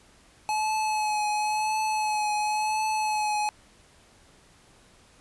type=tone with vibrato; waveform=square; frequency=854 Hz; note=G#5; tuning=48 cents sharp; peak=-25 dBFS; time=0.49-3.49 s; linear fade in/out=0 ms; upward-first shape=triangle; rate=0.95 Hz; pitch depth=29 cents each way; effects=pink hiss -57 dBFS RMS until 5.2 s + resampled to 24000 Hz